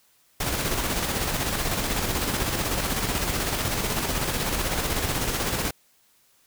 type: noise with tremolo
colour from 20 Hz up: pink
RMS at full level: -25 dBFS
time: 0.4-5.71 s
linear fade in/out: 5 ms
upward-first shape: square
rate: 16 Hz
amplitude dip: 35%
effects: white hiss -62 dBFS RMS until 6.46 s